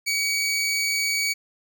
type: tone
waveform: 20% pulse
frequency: 2263 Hz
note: C#7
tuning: 35 cents sharp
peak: -17 dBFS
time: 0.06-1.34 s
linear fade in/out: 20 ms
effects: none